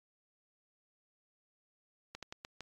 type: slowing click train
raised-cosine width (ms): 0.2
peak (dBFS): -26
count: 5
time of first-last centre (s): 2.15-2.607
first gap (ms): 77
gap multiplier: 1.27
effects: AAC 32 kbps